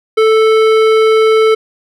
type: tone with hard clipping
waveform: sine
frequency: 440 Hz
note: A4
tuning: in tune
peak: -8 dBFS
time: 0.17-1.55 s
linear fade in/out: 10 ms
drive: 14 dB
effects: none